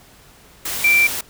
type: tone in noise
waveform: sine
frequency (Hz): 2349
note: D7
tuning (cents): 0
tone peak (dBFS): -11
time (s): 0.84-1.07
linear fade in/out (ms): 5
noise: white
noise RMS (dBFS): -25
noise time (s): 0.65-1.21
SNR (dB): +11
effects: pink hiss -48 dBFS RMS until 1.29 s